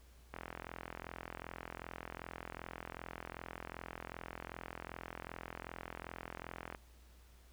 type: click train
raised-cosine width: 0.5 ms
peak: -28 dBFS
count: 274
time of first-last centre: 0.34-6.748 s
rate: 42.6 Hz
effects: added 60 Hz sine -59 dBFS peak until 7.52 s + pink hiss -67 dBFS RMS until 7.52 s